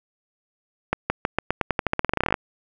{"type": "accelerating click train", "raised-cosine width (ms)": 0.5, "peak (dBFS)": -5, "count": 22, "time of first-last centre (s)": [0.93, 2.342], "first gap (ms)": 170, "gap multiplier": 0.89, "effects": []}